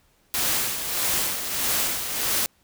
white noise with tremolo, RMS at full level -23 dBFS, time 0.34-2.46 s, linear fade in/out 0 ms, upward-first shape sine, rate 1.6 Hz, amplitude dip 55%, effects pink hiss -63 dBFS RMS until 2.63 s

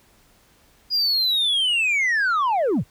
sine linear sweep, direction down, 4929 to 70.7 Hz, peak -15 dBFS, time 0.9-2.84 s, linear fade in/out 50 ms, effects tanh soft clip ceiling -17 dBFS + pink hiss -57 dBFS RMS until 2.9 s

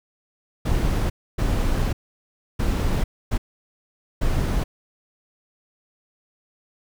brown noise bursts at uneven times, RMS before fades -21 dBFS, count 5, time 0.65-1.1 / 1.38-1.93 / 2.59-3.04 / 3.31-3.38 / 4.21-4.64 s, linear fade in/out 10 ms, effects none

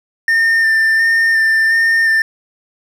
triangle tone with vibrato, 1803 Hz, A6, 42 cents sharp, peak -8 dBFS, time 0.28-2.22 s, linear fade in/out 2 ms, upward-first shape square, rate 1.4 Hz, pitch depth 15 cents each way, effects none

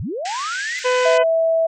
sine linear sweep, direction up, 69 to 2076 Hz, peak -23 dBFS, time 0-0.79 s, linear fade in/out 0 ms
pink band-pass noise, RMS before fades -31 dBFS, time 0.25-1.18 s, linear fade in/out 5 ms, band 1500 to 7900 Hz, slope 96 dB/octave
harmonic tone, 502 Hz, B4, 28 cents sharp, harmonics 1 / 2 / 3 / 4 / 5 / 6, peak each -16 / -22 / -26 / -28 / -30 / -32 dBFS, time 0.84-1.24 s, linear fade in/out 20 ms
sine tone, 654 Hz, E5, 14 cents flat, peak -14 dBFS, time 1.05-1.67 s, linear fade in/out 10 ms
effects none

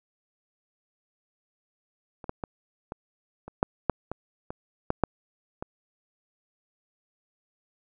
clicks, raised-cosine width 1 ms, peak -27 / -16 / -18 / -20 / -26 / -7 / -7 / -18 / -21 / -10 / -6 / -19 dBFS, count 12, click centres 2.242 / 2.294 / 2.438 / 2.921 / 3.48 / 3.629 / 3.897 / 4.116 / 4.505 / 4.904 / 5.037 / 5.625 s, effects none

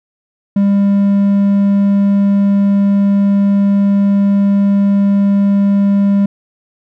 triangle tone, 199.8 Hz, G3, 33 cents sharp, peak -6 dBFS, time 0.56-6.26 s, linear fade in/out 5 ms, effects none

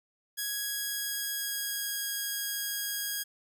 5% pulse tone with pitch glide, 1661.2 to 1641.2 Hz, G#6 to G#6, 0 to -21 cents, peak -21 dBFS, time 0.37-3.24 s, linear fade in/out 20 ms, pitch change -21 cents, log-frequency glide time 0.48-2.02 s, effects none

